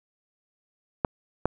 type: clicks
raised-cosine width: 1 ms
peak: -8 dBFS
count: 2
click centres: 1.048 / 1.456 s
effects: none